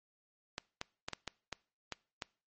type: clicks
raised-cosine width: 0.2 ms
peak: -20 dBFS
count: 8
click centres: 0.581 / 0.814 / 1.085 / 1.133 / 1.277 / 1.527 / 1.923 / 2.222 s
effects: noise-tail reverb RT60 0.4 s tail -24 dB re dry + MP3 32 kbps